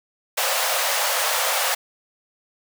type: high-pass noise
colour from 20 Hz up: pink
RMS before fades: -22 dBFS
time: 0.37-1.75 s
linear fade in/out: 10 ms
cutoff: 500 Hz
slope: 96 dB/octave
effects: none